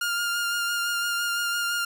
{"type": "tone with vibrato", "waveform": "sawtooth", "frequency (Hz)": 1407, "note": "F6", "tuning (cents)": 12, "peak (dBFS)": -21, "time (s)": [0.01, 1.85], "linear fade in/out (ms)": 5, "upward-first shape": "sine", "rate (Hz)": 5.9, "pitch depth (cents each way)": 17, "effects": []}